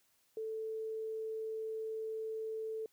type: tone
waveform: sine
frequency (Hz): 441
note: A4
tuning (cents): +4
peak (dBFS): -37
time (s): 0.37-2.86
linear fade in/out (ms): 2
effects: white hiss -73 dBFS RMS until 2.92 s